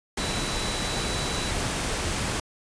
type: tone in noise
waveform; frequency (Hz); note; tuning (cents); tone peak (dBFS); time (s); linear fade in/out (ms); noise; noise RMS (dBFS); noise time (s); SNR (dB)
sine; 3942; B7; -4; -35; 0.19-1.51; 5; pink; -28; 0.17-2.4; -10
effects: resampled to 22050 Hz